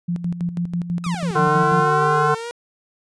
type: tone with tremolo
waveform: sine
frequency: 173.3 Hz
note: F3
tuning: 13 cents flat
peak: -19 dBFS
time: 0.08-1.86 s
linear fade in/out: 10 ms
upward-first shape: square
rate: 6.1 Hz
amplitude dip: 65%
type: exponential two-way sweep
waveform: sawtooth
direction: down then up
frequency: 1314 to 293.7 to 481.5 Hz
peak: -24 dBFS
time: 1.04-2.51 s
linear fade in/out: 0 ms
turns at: 1.4 s
type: harmonic tone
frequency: 150.6 Hz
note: D3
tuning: 44 cents sharp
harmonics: 1 / 3 / 5 / 7 / 9 / 10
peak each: -23 / -21 / -22 / -19 / -24 / -26 dBFS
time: 1.35-2.35 s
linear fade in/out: 10 ms
effects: resampled to 22050 Hz